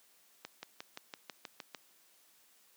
accelerating click train, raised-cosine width 0.2 ms, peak -25 dBFS, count 9, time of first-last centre 0.45-1.748 s, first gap 180 ms, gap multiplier 0.97, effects white hiss -66 dBFS RMS until 2.76 s + high-pass 200 Hz 12 dB/octave

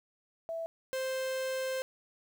sine / 45% pulse tone pair in turn, 659.3 / 523.3 Hz, E5 / C5, 0 / 0 cents, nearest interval major third, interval 400 cents, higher first, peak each -34 / -32 dBFS, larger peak second, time 0.49-0.66 / 0.93-1.82 s, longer second, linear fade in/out 0 ms, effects 11-bit

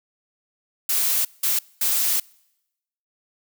blue noise bursts at uneven times, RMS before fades -21 dBFS, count 3, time 0.89-1.25 / 1.43-1.59 / 1.81-2.2 s, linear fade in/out 5 ms, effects noise-tail reverb RT60 0.9 s tail -26 dB re dry

